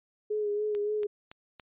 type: tone with vibrato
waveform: sine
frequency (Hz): 418.4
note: G#4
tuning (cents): +13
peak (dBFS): -27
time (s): 0.3-1.07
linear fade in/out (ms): 10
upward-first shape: sine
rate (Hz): 3.5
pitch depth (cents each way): 32
type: click train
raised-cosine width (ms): 0.2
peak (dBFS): -28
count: 4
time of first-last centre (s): 0.75-1.597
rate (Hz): 3.54
effects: resampled to 8000 Hz